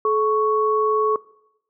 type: tone pair together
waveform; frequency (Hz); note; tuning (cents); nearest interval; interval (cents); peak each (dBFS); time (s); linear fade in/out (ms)
sine; 430.3 / 1110.9; A4 / C#6; -39 / +3; octave + major third; 1642; -19; 0.05-1.16; 2
effects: noise-tail reverb RT60 0.8 s tail -21 dB re dry